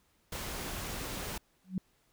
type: noise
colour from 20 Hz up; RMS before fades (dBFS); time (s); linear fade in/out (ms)
pink; -39; 0.32-1.38; 5
type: tone with exponential growth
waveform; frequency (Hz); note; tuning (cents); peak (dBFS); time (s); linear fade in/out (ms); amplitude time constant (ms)
sine; 186.5; F#3; +14; -26; 1.64-1.78; 2; 30
effects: pink hiss -71 dBFS RMS until 2.12 s